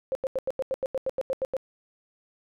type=tone bursts; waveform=sine; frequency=528 Hz; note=C5; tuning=16 cents sharp; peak=-24 dBFS; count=13; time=0.12-1.567 s; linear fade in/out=0 ms; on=31 ms; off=87 ms; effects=none